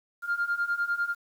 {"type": "beating tone pair", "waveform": "sine", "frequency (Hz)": [1396.9, 1406.9], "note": ["F6", "F6"], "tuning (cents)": [0, 12], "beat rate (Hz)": 10, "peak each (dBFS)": [-29, -27], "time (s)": [0.22, 1.15], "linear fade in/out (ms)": 50, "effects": ["tanh soft clip ceiling -20 dBFS", "9-bit"]}